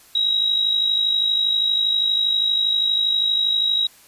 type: tone with amplitude modulation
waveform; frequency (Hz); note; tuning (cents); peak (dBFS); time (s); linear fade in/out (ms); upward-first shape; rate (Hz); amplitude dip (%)
sine; 3836; A#7; +49; -14; 0.15-3.87; 5; sine; 52.5; 55
effects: white hiss -50 dBFS RMS until 4.07 s + resampled to 32000 Hz